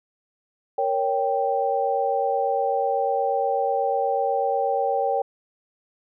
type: chord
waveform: sine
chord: G diminished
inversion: first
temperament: equal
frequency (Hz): 466.2 / 554.4 / 784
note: Bb4 / Db5 / G5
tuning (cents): 0 / 0 / 0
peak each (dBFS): -26 / -25 / -23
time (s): 0.78-5.22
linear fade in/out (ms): 5
effects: none